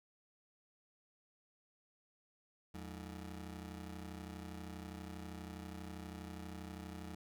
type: ring-modulated tone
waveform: 25% pulse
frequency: 130.81 Hz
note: C3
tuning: in tune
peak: -39 dBFS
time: 2.74-7.15 s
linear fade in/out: 5 ms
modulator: 49.2 Hz
effects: none